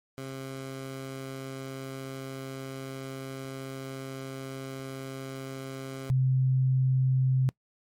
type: tone pair in turn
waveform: 15% pulse / sine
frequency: 133.8 / 130.44 Hz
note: C3 / C3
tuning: +39 / -5 cents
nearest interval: unison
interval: 44 cents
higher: first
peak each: -30 / -21 dBFS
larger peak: second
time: 0.18-6.1 / 6.1-7.49 s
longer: first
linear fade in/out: 0 ms
effects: noise-tail reverb RT60 0.1 s tail -23 dB re dry + MP3 64 kbps